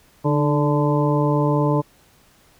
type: harmonic tone with a mistuned harmonic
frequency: 146 Hz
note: D3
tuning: 10 cents flat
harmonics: 1 / 2 / 3 / 4 / 6 / 7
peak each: -19 / -22 / -24 / -25 / -27 / -27 dBFS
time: 0.24-1.82 s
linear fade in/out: 20 ms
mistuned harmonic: 2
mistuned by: +48 cents
effects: pink hiss -55 dBFS RMS until 2.59 s